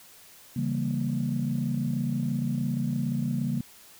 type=chord; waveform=sine; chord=C# diminished seventh; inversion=none; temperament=equal; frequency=138.59 / 164.81 / 196 / 233.1 Hz; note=C#3 / E3 / G3 / Bb3; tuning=0 / 0 / 0 / 0 cents; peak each=-29 / -33 / -32 / -29 dBFS; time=0.56-3.61 s; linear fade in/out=5 ms; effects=tanh soft clip ceiling -17 dBFS + white hiss -52 dBFS RMS until 3.99 s